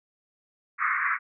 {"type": "band-pass noise", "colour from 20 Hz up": "pink", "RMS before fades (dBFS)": -26, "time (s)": [0.78, 1.19], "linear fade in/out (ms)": 50, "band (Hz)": [1100, 2200], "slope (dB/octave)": 96, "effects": []}